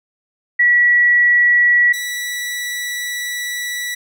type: tone pair in turn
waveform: sine / sawtooth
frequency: 1937 / 1952.7 Hz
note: B6 / B6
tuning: -34 / -20 cents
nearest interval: unison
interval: 14 cents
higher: second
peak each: -9 / -18 dBFS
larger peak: first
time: 0.59-1.93 / 1.93-3.95 s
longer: second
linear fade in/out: 10 ms
effects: none